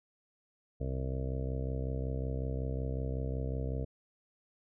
harmonic tone, 65.41 Hz, C2, in tune, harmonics 1 / 2 / 3 / 4 / 5 / 6 / 7 / 8 / 9 / 10, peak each -35 / -37 / -48 / -44 / -50 / -52 / -43 / -49 / -49 / -51 dBFS, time 0.8-3.85 s, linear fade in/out 10 ms, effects none

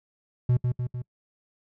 triangle tone with echo, 123.47 Hz, B2, in tune, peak -16 dBFS, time 0.49-0.57 s, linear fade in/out 5 ms, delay 150 ms, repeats 3, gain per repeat -4 dB, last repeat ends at 1.02 s, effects noise-tail reverb RT60 0.1 s tail -26 dB re dry

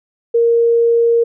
sine tone, 466.2 Hz, A#4, in tune, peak -9 dBFS, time 0.34-1.24 s, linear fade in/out 10 ms, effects none

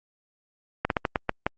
slowing click train, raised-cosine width 0.5 ms, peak -8 dBFS, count 7, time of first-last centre 0.85-1.466 s, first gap 52 ms, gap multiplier 1.27, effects Opus 48 kbps

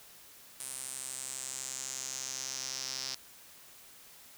sawtooth tone with band-pass filter sweep, 131.9 Hz, C3, 14 cents sharp, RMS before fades -40 dBFS, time 0.6-3.15 s, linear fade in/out 2 ms, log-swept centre 9500 to 5200 Hz, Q 4.3, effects white hiss -55 dBFS RMS until 4.37 s

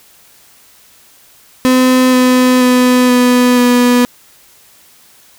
35% pulse tone with pitch steps, 255.7 / 253.1 / 250.4 / 247.8 / 245.3 Hz, C4 / B3 / B3 / B3 / B3, -40 / +43 / +24 / +6 / -12 cents, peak -5 dBFS, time 1.65-4.05 s, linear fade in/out 0 ms, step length 480 ms, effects white hiss -45 dBFS RMS until 5.38 s

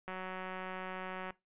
click train, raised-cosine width 0.5 ms, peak -27 dBFS, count 229, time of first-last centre 0.08-1.306 s, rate 186 Hz, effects noise-tail reverb RT60 0.2 s tail -20 dB re dry + resampled to 8000 Hz

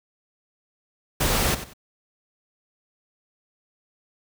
pink noise with echo, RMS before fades -22 dBFS, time 1.2-1.55 s, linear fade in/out 10 ms, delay 93 ms, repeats 2, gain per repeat -12 dB, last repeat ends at 1.736 s, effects none

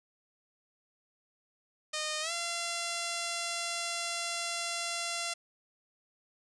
5% pulse tone with pitch glide, 614 to 685.2 Hz, D#5 to F5, -23 to -33 cents, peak -21 dBFS, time 1.93-5.34 s, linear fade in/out 10 ms, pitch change +190 cents, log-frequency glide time 2.21-2.32 s, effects resampled to 24000 Hz

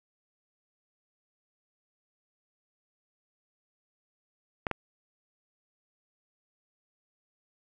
clicks, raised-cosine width 0.5 ms, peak -14 dBFS, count 2, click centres 4.668 / 4.713 s, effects none

